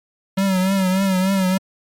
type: tone with vibrato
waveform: square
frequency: 190 Hz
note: F#3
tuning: 46 cents sharp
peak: -16 dBFS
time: 0.37-1.58 s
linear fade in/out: 10 ms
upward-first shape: triangle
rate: 3.4 Hz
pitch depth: 71 cents each way
effects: MP3 64 kbps